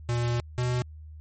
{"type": "tone pair in turn", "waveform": "square", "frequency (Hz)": [119.6, 123.96], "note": ["A#2", "B2"], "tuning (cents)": [45, 7], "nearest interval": "minor second", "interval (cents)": 62, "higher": "second", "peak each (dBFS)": -25, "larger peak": "neither", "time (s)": [[0.09, 0.4], [0.58, 0.82]], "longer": "first", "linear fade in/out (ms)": 0, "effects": ["added 77 Hz sine -41 dBFS peak until 1.2 s", "MP3 32 kbps"]}